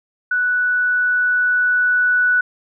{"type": "tone with level ramp", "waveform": "sine", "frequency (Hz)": 1480, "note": "F#6", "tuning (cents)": 0, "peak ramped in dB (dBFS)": [-15, -12], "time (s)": [0.31, 2.41], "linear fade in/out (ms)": 5, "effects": []}